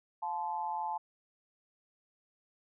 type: tone with amplitude modulation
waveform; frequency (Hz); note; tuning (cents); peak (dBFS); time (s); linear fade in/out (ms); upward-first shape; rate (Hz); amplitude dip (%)
sine; 871; A5; -18; -29; 0.22-0.98; 10; sine; 164; 85
effects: none